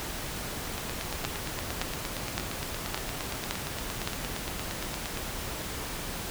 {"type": "two click trains", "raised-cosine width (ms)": 0.2, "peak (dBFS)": [-16, -11], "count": [39, 6], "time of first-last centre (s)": [[0.78, 5.173], [1.25, 4.075]], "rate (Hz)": [8.65, 1.77], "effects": ["pink hiss -36 dBFS RMS until 6.3 s"]}